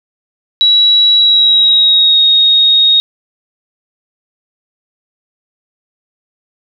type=tone with pitch glide; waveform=sine; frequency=3900 to 3741 Hz; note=B7 to A#7; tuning=-23 to +5 cents; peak=-5 dBFS; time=0.61-3 s; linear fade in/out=0 ms; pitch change=-72 cents; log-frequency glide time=1.16-2.24 s; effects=none